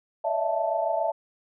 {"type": "tone cluster", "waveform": "sine", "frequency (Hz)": [574, 645, 672, 879], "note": ["D5", "E5", "E5", "A5"], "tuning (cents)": [-40, -38, 33, -2], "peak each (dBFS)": [-31, -29, -27, -29], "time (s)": [0.24, 1.12], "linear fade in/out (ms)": 10, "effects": []}